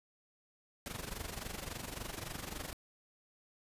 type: noise with amplitude modulation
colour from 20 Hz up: pink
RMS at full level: -40 dBFS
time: 0.86-2.73 s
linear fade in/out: 0 ms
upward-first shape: sine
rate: 23.6 Hz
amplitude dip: 75%
effects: resampled to 32000 Hz